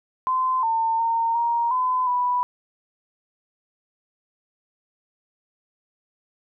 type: tone with pitch steps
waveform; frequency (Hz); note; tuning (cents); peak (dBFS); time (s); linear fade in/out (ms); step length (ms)
sine; 1030 / 900 / 917 / 938 / 1014 / 986; C6 / A5 / A#5 / A#5 / B5 / B5; -28 / +39 / -29 / +11 / +45 / -3; -19; 0.27-2.43; 0; 360
effects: none